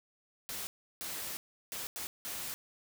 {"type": "noise bursts at uneven times", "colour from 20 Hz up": "white", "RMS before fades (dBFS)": -40, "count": 5, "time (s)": [[0.49, 0.67], [1.01, 1.37], [1.72, 1.87], [1.96, 2.07], [2.25, 2.54]], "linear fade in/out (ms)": 0, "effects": []}